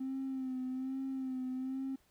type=tone with vibrato; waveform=triangle; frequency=261.6 Hz; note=C4; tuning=in tune; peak=-32 dBFS; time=0-1.96 s; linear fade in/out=10 ms; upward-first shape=sine; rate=1.2 Hz; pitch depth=38 cents each way; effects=tanh soft clip ceiling -32 dBFS + pink hiss -71 dBFS RMS until 2.1 s